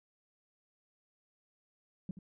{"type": "tone with echo", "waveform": "sine", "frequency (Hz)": 185, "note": "F#3", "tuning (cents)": 0, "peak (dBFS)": -33, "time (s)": [2.09, 2.11], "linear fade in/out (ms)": 2, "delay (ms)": 79, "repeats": 1, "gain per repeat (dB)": -12, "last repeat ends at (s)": 2.189, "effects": ["tanh soft clip ceiling -31 dBFS"]}